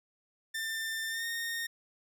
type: tone with pitch glide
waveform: sawtooth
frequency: 1791 to 1842.4 Hz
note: A6 to A#6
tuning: +30 to -21 cents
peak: -30 dBFS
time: 0.54-1.67 s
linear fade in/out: 10 ms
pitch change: +49 cents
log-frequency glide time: 1.09-1.25 s
effects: none